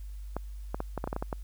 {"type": "clicks", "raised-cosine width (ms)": 1, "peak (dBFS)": -18, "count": 10, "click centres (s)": [0.366, 0.745, 0.804, 0.977, 1.041, 1.075, 1.129, 1.164, 1.225, 1.328], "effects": ["added 50 Hz sine -38 dBFS peak until 1.43 s", "white hiss -63 dBFS RMS until 1.43 s"]}